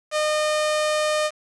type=tone; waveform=sawtooth; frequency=610 Hz; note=D#5; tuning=34 cents flat; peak=-16 dBFS; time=0.11-1.31 s; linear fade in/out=50 ms; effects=resampled to 22050 Hz + 7-bit